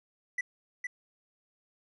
triangle tone with echo, 1975.5 Hz, B6, in tune, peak -27 dBFS, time 0.38-0.41 s, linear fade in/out 5 ms, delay 460 ms, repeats 1, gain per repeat -4 dB, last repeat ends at 0.87 s, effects resampled to 24000 Hz

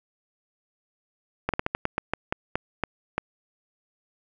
slowing click train, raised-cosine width 0.5 ms, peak -9 dBFS, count 12, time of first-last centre 1.49-3.18 s, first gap 47 ms, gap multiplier 1.22, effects none

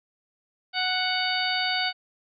harmonic tone with a mistuned harmonic, 740 Hz, F#5, in tune, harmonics 1 / 2 / 3 / 4 / 5 / 6, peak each -30 / -30 / -31 / -31 / -32 / -30 dBFS, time 0.73-1.93 s, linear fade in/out 50 ms, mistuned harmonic 6, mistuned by +46 cents, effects none

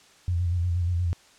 sine tone with vibrato, 87.4 Hz, F2, 2 cents sharp, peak -22 dBFS, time 0.28-1.13 s, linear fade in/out 0 ms, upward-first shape square, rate 8.4 Hz, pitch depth 43 cents each way, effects white hiss -55 dBFS RMS until 1.38 s + low-pass 7000 Hz 12 dB/octave

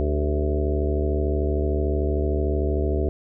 harmonic tone with a mistuned harmonic, 73.3 Hz, D2, 3 cents flat, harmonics 1 / 2 / 3 / 4 / 5 / 6 / 7 / 8 / 9, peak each -22 / -34 / -34 / -31 / -27 / -33 / -34 / -40 / -33 dBFS, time 0-3.09 s, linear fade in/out 0 ms, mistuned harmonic 5, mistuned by +69 cents, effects none

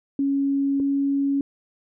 sine tone pair in turn, 277.2 / 278.3 Hz, C#4 / C#4, 0 / +7 cents, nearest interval unison, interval 7 cents, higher second, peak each -19 dBFS, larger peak neither, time 0.19-0.8 / 0.8-1.41 s, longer neither, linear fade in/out 2 ms, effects none

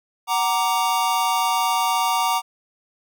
square chord, Gb augmented, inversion none, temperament equal with one note detuned, 748.6 / 932.3 / 1174.7 Hz, Gb5 / Bb5 / D6, +20 / 0 / 0 cents, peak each -25 / -22 / -25 dBFS, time 0.27-2.42 s, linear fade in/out 50 ms, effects none

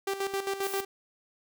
sawtooth tone with tremolo, 392 Hz, G4, in tune, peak -24 dBFS, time 0.07-0.85 s, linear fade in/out 5 ms, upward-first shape square, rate 7.5 Hz, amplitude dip 65%
blue noise, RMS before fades -39 dBFS, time 0.63-0.81 s, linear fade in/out 2 ms
effects none

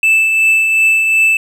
triangle tone with tremolo, 2637 Hz, E7, in tune, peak -5 dBFS, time 0.03-1.37 s, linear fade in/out 2 ms, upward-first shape triangle, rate 2.7 Hz, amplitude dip 40%, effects none

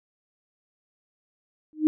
sine tone with exponential growth, 308.5 Hz, D#4, 15 cents flat, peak -12 dBFS, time 1.73-1.87 s, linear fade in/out 0 ms, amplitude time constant 29 ms, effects none

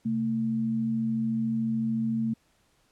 sine tone pair together, 130.81 / 224.6 Hz, C3 / A3, 0 / +36 cents, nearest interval major sixth, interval 936 cents, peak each -35 / -25 dBFS, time 0.05-2.34 s, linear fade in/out 10 ms, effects pink hiss -67 dBFS RMS until 2.91 s + low-pass 11000 Hz 12 dB/octave

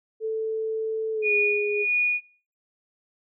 sine tone with pitch glide, 441.2 to 414 Hz, A4 to G#4, +5 to -5 cents, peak -24 dBFS, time 0.2-1.86 s, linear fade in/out 50 ms, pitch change -110 cents, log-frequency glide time 1.13-1.34 s
sine tone with tremolo, 2454 Hz, D#7, 25 cents flat, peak -18 dBFS, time 1.22-2.21 s, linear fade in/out 50 ms, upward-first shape sine, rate 1.6 Hz, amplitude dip 65%
effects noise-tail reverb RT60 0.4 s tail -19 dB re dry

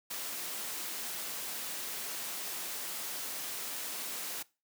white noise, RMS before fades -39 dBFS, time 0.1-4.43 s, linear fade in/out 10 ms, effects noise-tail reverb RT60 0.3 s tail -22 dB re dry + high-pass 200 Hz 12 dB/octave

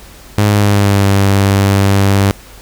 sawtooth tone with pitch glide, 103.83 to 98.74 Hz, G#2 to G2, 0 to +13 cents, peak -4 dBFS, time 0.38-2.31 s, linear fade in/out 0 ms, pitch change -87 cents, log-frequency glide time 0.48-1.09 s, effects added 48 Hz sine -38 dBFS peak until 2.61 s + pink hiss -38 dBFS RMS until 2.61 s

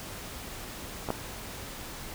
clicks, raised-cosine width 1 ms, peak -18 / -13 dBFS, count 2, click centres 1.088 / 1.104 s, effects pink hiss -41 dBFS RMS until 2.14 s

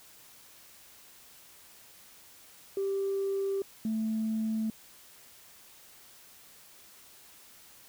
sine tone pair in turn, 392 / 220 Hz, G4 / A3, 0 / 0 cents, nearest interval minor seventh, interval 1000 cents, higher first, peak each -27 dBFS, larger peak neither, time 2.77-3.62 / 3.85-4.7 s, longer neither, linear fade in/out 2 ms, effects tanh soft clip ceiling -24 dBFS + white hiss -55 dBFS RMS until 7.88 s

